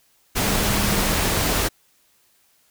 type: tone in noise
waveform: sine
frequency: 200.6 Hz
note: G3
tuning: 40 cents sharp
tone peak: -27 dBFS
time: 0.43-1.17 s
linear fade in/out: 20 ms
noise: pink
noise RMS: -21 dBFS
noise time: 0.35-1.69 s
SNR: -9 dB
effects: white hiss -61 dBFS RMS until 2.7 s